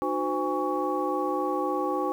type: tone cluster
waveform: sine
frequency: 303.1 / 366.7 / 513 / 819 / 1121 Hz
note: D#4 / F#4 / C5 / G#5 / C#6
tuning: -45 / -15 / -34 / -24 / +19 cents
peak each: -31 dBFS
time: 0.02-2.12 s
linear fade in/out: 0 ms
effects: tanh soft clip ceiling -13 dBFS + 9-bit